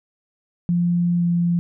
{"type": "tone with pitch glide", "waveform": "sine", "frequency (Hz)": [173.9, 172.5], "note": ["F3", "F3"], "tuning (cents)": [-7, -21], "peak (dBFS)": -16, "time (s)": [0.69, 1.59], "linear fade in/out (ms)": 0, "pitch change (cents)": -14, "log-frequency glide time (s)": [1.17, 1.24], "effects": []}